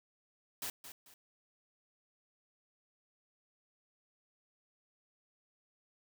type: noise with echo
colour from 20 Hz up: white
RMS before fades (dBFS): -40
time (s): 0.62-0.7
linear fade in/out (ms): 2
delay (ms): 220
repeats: 2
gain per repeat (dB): -10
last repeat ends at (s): 1.14
effects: none